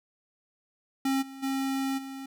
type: tone with level steps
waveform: square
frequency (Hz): 269.3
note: C#4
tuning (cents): -50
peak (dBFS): -25 / -42 / -28 / -38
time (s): 1.05-2.26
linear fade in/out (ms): 5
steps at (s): 1.21 / 1.42 / 1.97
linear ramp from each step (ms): 20
effects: none